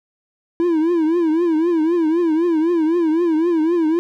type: tone with vibrato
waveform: triangle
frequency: 329.6 Hz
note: E4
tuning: in tune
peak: -12 dBFS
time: 0.6-3.99 s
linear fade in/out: 0 ms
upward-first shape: triangle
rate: 3.9 Hz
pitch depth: 140 cents each way
effects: none